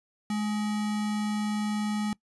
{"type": "tone with sample-and-hold", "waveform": "sine", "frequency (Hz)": 210.8, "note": "G#3", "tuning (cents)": 26, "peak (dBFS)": -26, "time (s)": [0.3, 2.13], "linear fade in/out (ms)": 2, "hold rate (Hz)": 1050, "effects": ["noise-tail reverb RT60 0.1 s tail -22 dB re dry", "resampled to 24000 Hz"]}